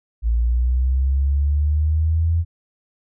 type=linear sweep; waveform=sine; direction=up; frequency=55.9 to 84.6 Hz; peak=-15 dBFS; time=0.22-2.45 s; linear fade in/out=50 ms; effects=none